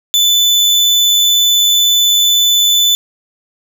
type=tone; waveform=35% pulse; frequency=3502 Hz; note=A7; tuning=9 cents flat; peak=-6 dBFS; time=0.14-2.95 s; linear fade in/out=0 ms; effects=none